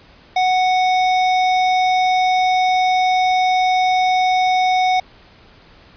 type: tone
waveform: square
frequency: 740 Hz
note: F#5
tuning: in tune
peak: -14 dBFS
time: 0.36-5 s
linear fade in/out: 5 ms
effects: pink hiss -47 dBFS RMS until 5.96 s + resampled to 11025 Hz